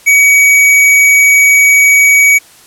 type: tone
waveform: square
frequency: 2263 Hz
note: C#7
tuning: 35 cents sharp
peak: -4 dBFS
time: 0.06-2.39 s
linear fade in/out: 20 ms
effects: white hiss -40 dBFS RMS until 2.66 s + low-pass 12000 Hz 12 dB/octave